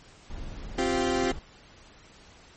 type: noise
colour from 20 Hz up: brown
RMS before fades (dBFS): -38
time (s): 0.3-1.39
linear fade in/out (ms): 5
type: chord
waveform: 30% pulse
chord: C suspended fourth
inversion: none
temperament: equal with one note detuned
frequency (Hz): 261.6 / 349.2 / 389.7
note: C4 / F4 / G4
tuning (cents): 0 / 0 / -10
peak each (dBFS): -26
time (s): 0.78-1.32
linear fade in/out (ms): 5
effects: pink hiss -53 dBFS RMS until 2.56 s + MP3 32 kbps